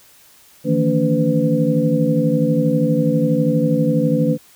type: tone cluster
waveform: sine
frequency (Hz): 154.1 / 166.4 / 227.6 / 285.9 / 504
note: D#3 / E3 / A#3 / D4 / B4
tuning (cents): -16 / +17 / -41 / -46 / +35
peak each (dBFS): -20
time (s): 0.64-4.38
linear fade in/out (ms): 50
effects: white hiss -49 dBFS RMS until 4.55 s